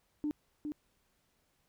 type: tone with echo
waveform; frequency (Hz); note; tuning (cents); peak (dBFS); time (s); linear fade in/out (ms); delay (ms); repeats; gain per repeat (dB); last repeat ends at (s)
sine; 298.5; D4; +28; -30; 0.24-0.31; 0; 410; 1; -5; 0.72
effects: tanh soft clip ceiling -26 dBFS + pink hiss -75 dBFS RMS until 1.68 s